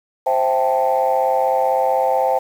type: chord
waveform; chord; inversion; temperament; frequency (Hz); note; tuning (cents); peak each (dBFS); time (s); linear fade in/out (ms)
sine; A minor seventh; first; equal; 523.3 / 659.3 / 784 / 880; C5 / E5 / G5 / A5; 0 / 0 / 0 / 0; -18 / -21 / -18 / -21; 0.26-2.39; 10
effects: tanh soft clip ceiling -7 dBFS + 7-bit